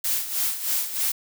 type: noise with tremolo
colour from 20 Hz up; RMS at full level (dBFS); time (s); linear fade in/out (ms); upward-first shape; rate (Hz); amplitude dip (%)
blue; -23; 0.04-1.12; 5; sine; 3.2; 70
effects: none